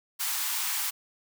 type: high-pass noise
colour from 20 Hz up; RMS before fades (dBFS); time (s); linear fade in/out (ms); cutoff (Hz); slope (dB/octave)
white; -30; 0.19-0.91; 20; 780; 96
effects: none